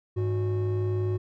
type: tone pair together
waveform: triangle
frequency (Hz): 102.6 / 365.6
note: G#2 / F#4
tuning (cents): -21 / -21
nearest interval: octave + minor seventh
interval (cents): 2200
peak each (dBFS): -22 / -26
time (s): 0.16-1.18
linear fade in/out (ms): 20
effects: tanh soft clip ceiling -20 dBFS